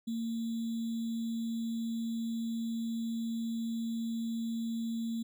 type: tone with sample-and-hold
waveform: sine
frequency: 228.6 Hz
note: A#3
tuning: 34 cents flat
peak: -32 dBFS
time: 0.07-5.23 s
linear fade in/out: 10 ms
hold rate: 3675 Hz
effects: none